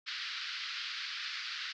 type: band-pass noise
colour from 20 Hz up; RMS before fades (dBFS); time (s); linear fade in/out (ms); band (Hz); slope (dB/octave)
white; -40; 0.06-1.73; 20; 1300 to 4900; 48
effects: none